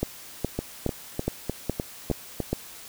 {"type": "two click trains", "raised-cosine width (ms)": 2, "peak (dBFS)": [-11, -13], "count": [7, 7], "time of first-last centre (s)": [[0.03, 2.53], [0.59, 2.403]], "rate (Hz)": [2.4, 3.31], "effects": ["white hiss -44 dBFS RMS until 2.88 s"]}